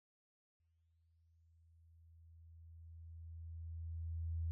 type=tone with exponential growth; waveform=sine; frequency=82.41 Hz; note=E2; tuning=in tune; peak=-36 dBFS; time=0.6-4.51 s; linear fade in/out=0 ms; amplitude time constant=850 ms; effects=none